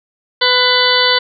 harmonic tone with a mistuned harmonic, 500 Hz, B4, 21 cents sharp, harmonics 1 / 2 / 3 / 4 / 6 / 7 / 8 / 9, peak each -18 / -18 / -18 / -18 / -18 / -18 / -18 / -18 dBFS, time 0.41-1.19 s, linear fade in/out 10 ms, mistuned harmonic 3, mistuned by -20 cents, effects none

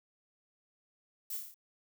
violet noise with echo, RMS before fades -39 dBFS, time 1.3-1.37 s, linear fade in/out 5 ms, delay 29 ms, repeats 6, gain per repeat -3 dB, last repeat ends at 1.544 s, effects none

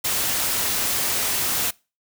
white noise, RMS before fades -23 dBFS, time 0.04-1.71 s, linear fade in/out 10 ms, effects noise-tail reverb RT60 0.3 s tail -24 dB re dry

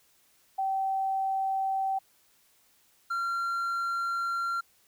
sine / triangle tone pair in turn, 772 / 1375.5 Hz, G5 / F6, -27 / -27 cents, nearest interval minor seventh, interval 1000 cents, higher second, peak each -26 dBFS, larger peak neither, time 0.58-1.99 / 3.1-4.61 s, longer second, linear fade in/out 10 ms, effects white hiss -65 dBFS RMS until 4.87 s

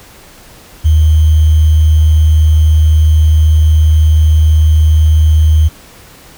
sine tone with sample-and-hold, 78.1 Hz, D#2, 7 cents sharp, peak -4 dBFS, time 0.84-5.69 s, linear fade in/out 20 ms, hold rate 3150 Hz, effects pink hiss -38 dBFS RMS until 6.37 s

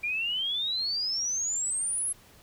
sine exponential sweep, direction up, 2362 to 11010 Hz, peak -27 dBFS, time 0.03-2.13 s, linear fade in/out 10 ms, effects pink hiss -56 dBFS RMS until 2.42 s

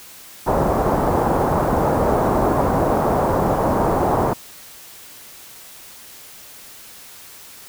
white low-pass noise, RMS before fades -18 dBFS, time 0.46-4.34 s, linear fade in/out 20 ms, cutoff 940 Hz, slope 24 dB/octave, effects white hiss -41 dBFS RMS until 7.68 s

